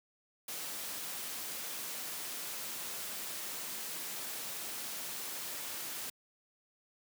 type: noise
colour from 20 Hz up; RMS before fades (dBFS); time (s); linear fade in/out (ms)
white; -41; 0.48-6.1; 5
effects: high-pass 150 Hz 12 dB/octave